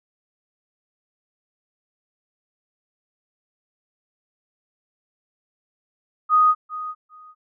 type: tone with echo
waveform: sine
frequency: 1244.5 Hz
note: D#6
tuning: in tune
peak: -12 dBFS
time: 6.29-6.55 s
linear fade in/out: 50 ms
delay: 400 ms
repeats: 2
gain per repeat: -15 dB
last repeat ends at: 7.35 s
effects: none